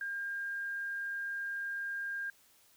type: tone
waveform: sine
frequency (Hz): 1606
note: G6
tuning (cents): +41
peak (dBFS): -35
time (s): 0.01-2.3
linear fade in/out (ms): 2
effects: white hiss -65 dBFS RMS until 2.76 s